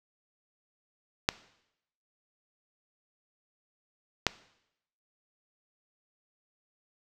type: clicks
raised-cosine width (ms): 0.2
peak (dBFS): -5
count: 2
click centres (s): 1.289 / 4.267
effects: noise-tail reverb RT60 0.8 s tail -18 dB re dry